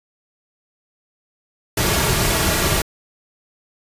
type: noise with comb filter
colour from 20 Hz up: pink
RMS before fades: -18 dBFS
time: 1.77-2.82 s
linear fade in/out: 5 ms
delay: 3.9 ms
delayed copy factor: -0.5
effects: resampled to 32000 Hz